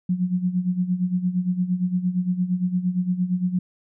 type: tone with tremolo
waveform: sine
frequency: 181 Hz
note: F#3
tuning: 38 cents flat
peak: -17 dBFS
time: 0.09-3.59 s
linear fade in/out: 5 ms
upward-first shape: sine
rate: 8.7 Hz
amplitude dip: 75%
effects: none